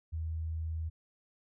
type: tone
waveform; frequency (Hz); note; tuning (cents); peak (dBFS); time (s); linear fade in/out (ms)
sine; 80.5; E2; -41; -33; 0.12-0.9; 20
effects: none